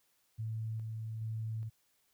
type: tone with tremolo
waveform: sine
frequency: 111 Hz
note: A2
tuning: 16 cents sharp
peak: -35 dBFS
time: 0.38-1.7 s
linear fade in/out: 20 ms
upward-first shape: square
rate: 1.2 Hz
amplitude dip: 25%
effects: white hiss -74 dBFS RMS until 2.13 s